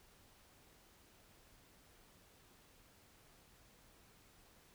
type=silence; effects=pink hiss -66 dBFS RMS until 4.74 s